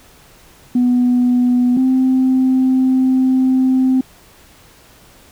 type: tone pair in turn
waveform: sine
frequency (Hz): 246.9 / 259.7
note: B3 / C4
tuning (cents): 0 / -13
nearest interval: minor second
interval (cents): 87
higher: second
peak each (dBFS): -9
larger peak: neither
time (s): 0.75-1.77 / 1.77-4.01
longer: second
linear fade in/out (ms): 5
effects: tanh soft clip ceiling -7 dBFS + pink hiss -46 dBFS RMS until 5.31 s